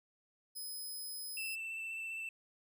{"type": "tone", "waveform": "5% pulse", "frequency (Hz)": 5070, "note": "D#8", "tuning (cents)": 32, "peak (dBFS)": -36, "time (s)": [0.55, 1.56], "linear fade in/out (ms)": 20}
{"type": "tone with vibrato", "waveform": "triangle", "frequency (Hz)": 2664, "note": "E7", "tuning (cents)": 18, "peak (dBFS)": -38, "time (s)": [1.37, 2.29], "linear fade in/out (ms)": 2, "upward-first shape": "square", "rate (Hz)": 15, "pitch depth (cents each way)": 13}
{"effects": []}